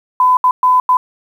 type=tone bursts at uneven times; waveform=sine; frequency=1007 Hz; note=B5; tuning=33 cents sharp; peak=-7 dBFS; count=4; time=0.2-0.37 / 0.44-0.51 / 0.63-0.8 / 0.89-0.97 s; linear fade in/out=2 ms; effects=7-bit